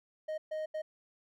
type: tone bursts at uneven times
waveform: triangle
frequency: 622.3 Hz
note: D#5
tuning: in tune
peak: -32 dBFS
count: 3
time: 0.28-0.38 / 0.51-0.66 / 0.74-0.82 s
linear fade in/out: 10 ms
effects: none